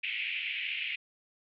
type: band-pass noise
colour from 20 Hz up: pink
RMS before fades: -35 dBFS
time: 0.03-0.96 s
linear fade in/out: 10 ms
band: 2200 to 2900 Hz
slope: 48 dB/octave
effects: none